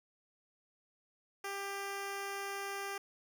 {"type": "tone", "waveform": "10% pulse", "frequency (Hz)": 396.6, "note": "G4", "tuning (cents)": 20, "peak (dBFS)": -30, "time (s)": [1.44, 2.98], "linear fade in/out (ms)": 5, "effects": []}